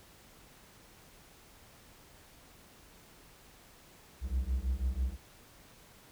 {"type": "beating tone pair", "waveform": "triangle", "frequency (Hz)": [61.1, 67.2], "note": ["B1", "C2"], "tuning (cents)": [-18, 47], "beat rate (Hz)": 6.1, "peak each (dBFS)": [-31, -31], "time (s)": [4.21, 5.17], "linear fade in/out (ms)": 50, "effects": ["pink hiss -58 dBFS RMS until 6.11 s"]}